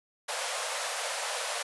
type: high-pass noise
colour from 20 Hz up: pink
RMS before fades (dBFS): -33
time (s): 0.28-1.63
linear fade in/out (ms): 10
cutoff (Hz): 480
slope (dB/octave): 96
effects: resampled to 24000 Hz